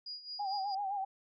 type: tone with tremolo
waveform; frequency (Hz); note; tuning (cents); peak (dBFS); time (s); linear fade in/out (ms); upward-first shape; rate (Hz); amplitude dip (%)
sine; 4881; D#8; -34; -39; 0.06-0.75; 5; sine; 4.6; 75
type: tone with vibrato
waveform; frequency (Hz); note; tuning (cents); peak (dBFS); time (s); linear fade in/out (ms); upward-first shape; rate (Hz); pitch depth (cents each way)
sine; 793; G5; +20; -33; 0.39-1.05; 10; sine; 7.7; 73
effects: none